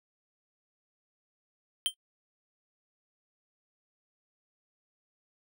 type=tone with exponential decay; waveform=square; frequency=3136 Hz; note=G7; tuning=in tune; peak=-21 dBFS; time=1.86-1.94 s; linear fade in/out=0 ms; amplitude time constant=16 ms; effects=noise-tail reverb RT60 0.1 s tail -21 dB re dry